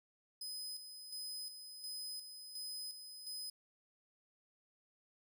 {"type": "tone with tremolo", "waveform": "sawtooth", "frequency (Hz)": 5030, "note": "D#8", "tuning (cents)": 18, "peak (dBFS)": -40, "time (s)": [0.41, 3.5], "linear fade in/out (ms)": 5, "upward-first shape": "square", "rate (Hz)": 1.4, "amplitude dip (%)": 55, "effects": []}